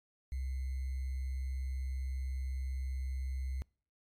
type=tone with sample-and-hold; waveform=sine; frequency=65.41 Hz; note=C2; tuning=in tune; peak=-34 dBFS; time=0.32-3.62 s; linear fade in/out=0 ms; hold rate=2100 Hz; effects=noise-tail reverb RT60 0.5 s tail -26 dB re dry + MP3 64 kbps